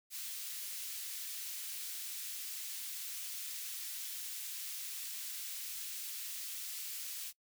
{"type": "high-pass noise", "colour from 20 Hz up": "white", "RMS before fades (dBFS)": -43, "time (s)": [0.1, 7.33], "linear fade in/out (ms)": 50, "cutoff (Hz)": 2500, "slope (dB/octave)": 12, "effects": ["noise-tail reverb RT60 0.1 s tail -23 dB re dry"]}